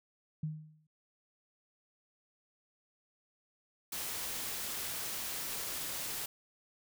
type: tone with exponential decay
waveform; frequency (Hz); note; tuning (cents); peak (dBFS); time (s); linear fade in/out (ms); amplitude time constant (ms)
sine; 154.9; D#3; -7; -31; 0.43-0.87; 5; 94
type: noise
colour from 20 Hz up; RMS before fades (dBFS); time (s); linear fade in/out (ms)
white; -39; 3.92-6.26; 5
effects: none